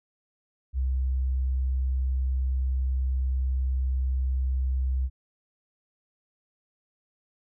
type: tone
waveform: sine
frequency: 64.9 Hz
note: C2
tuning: 13 cents flat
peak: -23 dBFS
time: 0.73-5.1 s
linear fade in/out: 50 ms
effects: none